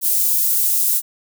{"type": "high-pass noise", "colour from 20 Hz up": "white", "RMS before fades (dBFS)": -17, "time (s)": [0.01, 1.02], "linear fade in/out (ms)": 50, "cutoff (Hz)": 10000, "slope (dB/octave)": 12, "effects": []}